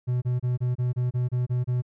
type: tone bursts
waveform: triangle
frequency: 124.1 Hz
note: B2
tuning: 9 cents sharp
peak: -20 dBFS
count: 10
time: 0.07-1.822 s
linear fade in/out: 20 ms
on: 150 ms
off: 28 ms
effects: none